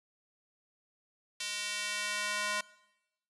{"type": "tone with high-pass filter sweep", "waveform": "square", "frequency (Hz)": 207.7, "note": "G#3", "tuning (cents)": 0, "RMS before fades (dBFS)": -35, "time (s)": [1.4, 2.61], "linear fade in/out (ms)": 5, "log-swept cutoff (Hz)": [3100, 1200], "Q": 1, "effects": ["noise-tail reverb RT60 0.9 s tail -21 dB re dry", "resampled to 24000 Hz"]}